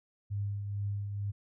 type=tone with tremolo; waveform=sine; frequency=101.3 Hz; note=G#2; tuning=43 cents flat; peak=-30 dBFS; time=0.3-1.32 s; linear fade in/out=20 ms; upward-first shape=triangle; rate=2.2 Hz; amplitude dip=45%; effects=none